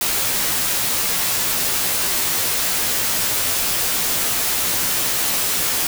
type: noise with comb filter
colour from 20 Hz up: white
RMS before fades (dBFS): -20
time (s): 0.01-5.87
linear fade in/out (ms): 2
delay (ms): 14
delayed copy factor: -0.6
effects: none